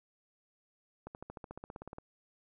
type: accelerating click train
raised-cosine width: 1 ms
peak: -30 dBFS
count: 15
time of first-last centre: 1.07-1.984 s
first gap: 79 ms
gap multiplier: 0.97
effects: none